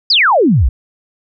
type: exponential sweep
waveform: sine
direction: down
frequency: 5200 to 50.2 Hz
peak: -7 dBFS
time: 0.1-0.69 s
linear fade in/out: 5 ms
effects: none